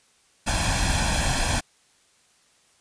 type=noise with comb filter; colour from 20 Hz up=pink; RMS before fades=-23 dBFS; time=0.46-1.61 s; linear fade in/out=20 ms; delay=1.2 ms; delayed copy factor=+0.75; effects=white hiss -61 dBFS RMS until 2.8 s + resampled to 22050 Hz